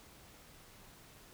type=silence; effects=pink hiss -58 dBFS RMS until 1.33 s